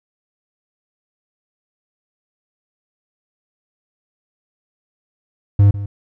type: tone with echo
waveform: triangle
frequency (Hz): 100.9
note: G#2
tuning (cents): -49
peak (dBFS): -5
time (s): 5.59-5.71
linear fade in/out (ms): 5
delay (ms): 150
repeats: 1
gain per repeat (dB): -15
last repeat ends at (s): 5.86
effects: none